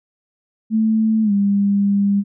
sine tone with pitch glide, 220 to 200.6 Hz, A3 to G3, 0 to +40 cents, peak -13 dBFS, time 0.7-2.24 s, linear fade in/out 50 ms, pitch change -160 cents, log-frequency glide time 1.23-1.32 s, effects none

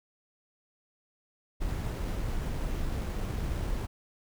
brown noise with sample-and-hold, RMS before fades -32 dBFS, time 1.6-3.87 s, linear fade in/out 20 ms, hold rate 8820 Hz, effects none

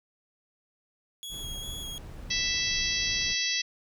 sawtooth tone with vibrato, 3322 Hz, G#7, in tune, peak -34 dBFS, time 1.23-1.98 s, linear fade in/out 0 ms, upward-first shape square, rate 2.5 Hz, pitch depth 15 cents each way
brown noise, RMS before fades -41 dBFS, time 1.29-3.36 s, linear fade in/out 50 ms
harmonic tone, 659.3 Hz, E5, in tune, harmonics 3 / 4 / 5 / 6 / 7 / 8 / 9, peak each -34 / -34 / -34 / -34 / -34 / -34 / -34 dBFS, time 2.3-3.62 s, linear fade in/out 10 ms
effects none

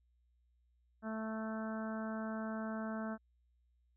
harmonic tone, 220 Hz, A3, in tune, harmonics 1 / 2 / 3 / 4 / 5 / 6 / 7 / 8, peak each -39 / -51 / -45 / -52 / -52 / -50 / -50 / -62 dBFS, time 1.02-3.18 s, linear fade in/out 50 ms, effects added 60 Hz sine -70 dBFS peak until 3.96 s

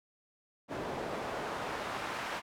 pink noise with band-pass filter sweep, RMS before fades -38 dBFS, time 0.68-2.42 s, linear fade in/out 50 ms, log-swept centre 490 to 1300 Hz, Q 0.84, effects none

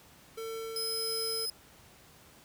square tone with tremolo, 450 Hz, A4, 39 cents sharp, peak -37 dBFS, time 0.37-1.46 s, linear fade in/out 10 ms, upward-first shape sine, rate 1.5 Hz, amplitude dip 25%
sawtooth tone, 5070 Hz, D#8, 32 cents sharp, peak -30 dBFS, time 0.76-1.5 s, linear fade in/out 2 ms
effects pink hiss -57 dBFS RMS until 2.44 s + high-pass 60 Hz 12 dB/octave

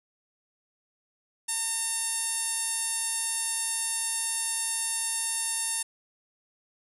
5% pulse tone with low-pass filter, 909 Hz, A#5, 44 cents flat, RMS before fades -30 dBFS, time 1.48-5.83 s, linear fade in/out 10 ms, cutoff 10000 Hz, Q 6.7, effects none

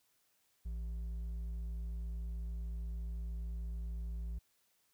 sine tone with hard clipping, 56.8 Hz, A#1, 44 cents flat, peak -39 dBFS, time 0.65-4.39 s, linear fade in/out 10 ms, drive 4 dB, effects white hiss -75 dBFS RMS until 4.93 s

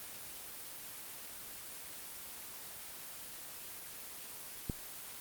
click, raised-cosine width 3 ms, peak -21 dBFS, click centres 4.698 s, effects white hiss -47 dBFS RMS until 5.2 s + Opus 24 kbps

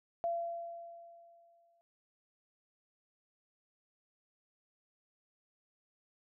sine tone with exponential decay, 681 Hz, F5, 44 cents flat, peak -30 dBFS, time 0.24-1.81 s, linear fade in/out 0 ms, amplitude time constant 340 ms, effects none

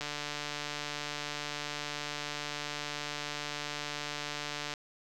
click train, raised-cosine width 0.2 ms, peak -19 dBFS, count 696, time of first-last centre 0.01-4.738 s, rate 147 Hz, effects none

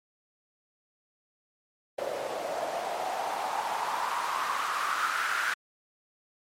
white noise with band-pass filter sweep, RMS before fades -31 dBFS, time 1.98-5.54 s, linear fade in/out 5 ms, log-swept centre 540 to 1500 Hz, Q 4.6, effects MP3 64 kbps

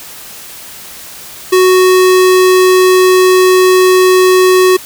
square tone, 370 Hz, F#4, in tune, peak -5 dBFS, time 1.52-4.77 s, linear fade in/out 10 ms, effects white hiss -30 dBFS RMS until 4.85 s

